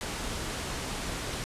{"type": "low-pass noise", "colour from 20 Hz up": "pink", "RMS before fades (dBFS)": -35, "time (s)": [0.01, 1.44], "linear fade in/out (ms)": 0, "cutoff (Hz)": 10000, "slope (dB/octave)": 24, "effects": ["resampled to 32000 Hz"]}